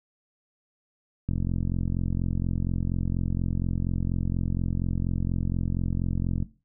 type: click train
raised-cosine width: 5 ms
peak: -15 dBFS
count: 228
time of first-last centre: 1.29-6.426 s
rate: 44.2 Hz
effects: noise-tail reverb RT60 0.3 s tail -17 dB re dry